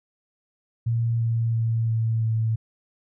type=tone with pitch steps; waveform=sine; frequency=116 / 114.93 / 113.88 / 112.83 / 111.79 Hz; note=A#2 / A#2 / A#2 / A2 / A2; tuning=-8 / -24 / -40 / +44 / +28 cents; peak=-20 dBFS; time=0.86-2.56 s; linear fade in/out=10 ms; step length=340 ms; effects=none